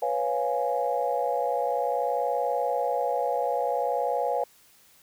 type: chord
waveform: sine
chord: C# dominant seventh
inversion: third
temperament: equal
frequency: 493.9 / 554.4 / 698.5 / 830.6 Hz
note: B4 / C#5 / E#5 / G#5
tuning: 0 / 0 / 0 / 0 cents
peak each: -29 dBFS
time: 0.02-4.44 s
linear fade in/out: 5 ms
effects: tanh soft clip ceiling -13 dBFS + white hiss -58 dBFS RMS until 5.02 s